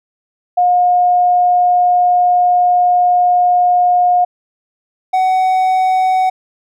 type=tone pair in turn; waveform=sine / triangle; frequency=716 / 748.6 Hz; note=F5 / F#5; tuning=+43 / +20 cents; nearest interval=minor second; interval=77 cents; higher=second; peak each=-8 dBFS; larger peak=neither; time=0.57-4.25 / 5.13-6.3 s; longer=first; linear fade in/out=10 ms; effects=none